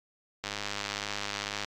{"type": "click train", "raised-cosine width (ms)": 0.2, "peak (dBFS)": -16, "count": 124, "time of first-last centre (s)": [0.44, 1.646], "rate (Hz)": 102, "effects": ["AAC 64 kbps"]}